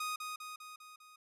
sawtooth tone with echo, 1244.5 Hz, D#6, in tune, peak -32 dBFS, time 0-0.16 s, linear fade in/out 5 ms, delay 200 ms, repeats 5, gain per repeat -4 dB, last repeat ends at 1.16 s, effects resampled to 32000 Hz

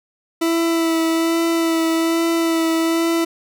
40% pulse tone with vibrato, 329.6 Hz, E4, in tune, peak -15 dBFS, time 0.41-3.25 s, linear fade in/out 10 ms, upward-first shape sine, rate 1.2 Hz, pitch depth 18 cents each way, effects none

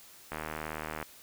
click train, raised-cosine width 0.5 ms, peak -21 dBFS, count 56, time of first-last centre 0.32-1.027 s, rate 77.8 Hz, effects white hiss -54 dBFS RMS until 1.22 s

